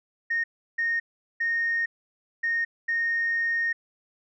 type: tone bursts at uneven times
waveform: sine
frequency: 1849 Hz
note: A#6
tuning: 15 cents flat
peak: -22 dBFS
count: 5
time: 0.3-0.44 / 0.78-1 / 1.4-1.86 / 2.43-2.65 / 2.88-3.73 s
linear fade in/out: 10 ms
effects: tanh soft clip ceiling -18 dBFS